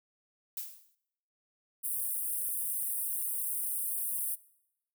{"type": "noise with exponential decay", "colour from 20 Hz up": "violet", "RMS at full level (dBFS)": -35, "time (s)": [0.57, 0.95], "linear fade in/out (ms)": 2, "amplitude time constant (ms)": 82}
{"type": "high-pass noise", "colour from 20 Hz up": "pink", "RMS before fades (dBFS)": -34, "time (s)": [1.83, 4.36], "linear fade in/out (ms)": 20, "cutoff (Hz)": 8800, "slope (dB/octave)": 96}
{"effects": ["noise-tail reverb RT60 0.8 s tail -21 dB re dry"]}